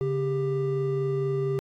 triangle tone pair together, 140 / 395.7 Hz, C#3 / G4, +18 / +16 cents, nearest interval octave + tritone, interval 1798 cents, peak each -26 / -24 dBFS, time 0.01-1.59 s, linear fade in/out 0 ms, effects AAC 64 kbps

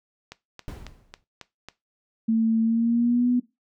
click train, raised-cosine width 0.2 ms, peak -21 dBFS, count 6, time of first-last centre 0.32-1.686 s, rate 3.66 Hz
brown noise with exponential decay, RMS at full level -32 dBFS, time 0.68-1.24 s, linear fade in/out 0 ms, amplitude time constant 120 ms
sine tone with pitch glide, 224.5 to 246.2 Hz, A3 to B3, +35 to -5 cents, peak -18 dBFS, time 2.28-3.4 s, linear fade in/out 10 ms, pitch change +160 cents, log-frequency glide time 2.62-3.29 s
effects noise-tail reverb RT60 0.2 s tail -17 dB re dry

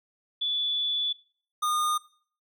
sine / square tone pair in turn, 3454 / 1221.2 Hz, A7 / D#6, -33 / -33 cents, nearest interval octave + tritone, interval 1800 cents, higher first, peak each -25 dBFS, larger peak neither, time 0.41-1.13 / 1.62-1.98 s, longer first, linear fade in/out 10 ms, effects noise-tail reverb RT60 0.5 s tail -20 dB re dry

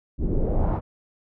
brown noise with low-pass filter sweep, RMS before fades -22 dBFS, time 0.18-0.81 s, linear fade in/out 50 ms, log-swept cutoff 280 to 1100 Hz, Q 2.4, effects none

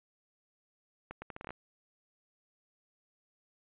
accelerating click train, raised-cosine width 0.5 ms, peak -27 dBFS, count 9, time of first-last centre 1.11-1.506 s, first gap 110 ms, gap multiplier 0.75, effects resampled to 8000 Hz

